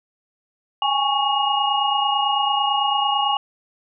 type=tone cluster; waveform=sine; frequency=807 / 836 / 1111 / 2867 Hz; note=G#5 / G#5 / C#6 / F7; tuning=-50 / +11 / +4 / +45 cents; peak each=-23 dBFS; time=0.82-3.37 s; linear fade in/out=2 ms; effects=none